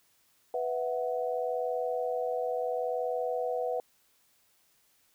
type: chord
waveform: sine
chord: B suspended fourth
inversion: none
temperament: equal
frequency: 493.9 / 659.3 / 740 Hz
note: B4 / E5 / F#5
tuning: 0 / 0 / 0 cents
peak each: -31 / -35 / -35 dBFS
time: 0.54-3.8 s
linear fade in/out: 2 ms
effects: white hiss -68 dBFS RMS until 5.14 s